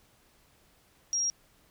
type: tone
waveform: sine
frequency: 5630 Hz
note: F8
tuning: 13 cents sharp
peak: -26 dBFS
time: 1.13-1.3 s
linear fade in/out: 0 ms
effects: pink hiss -64 dBFS RMS until 1.7 s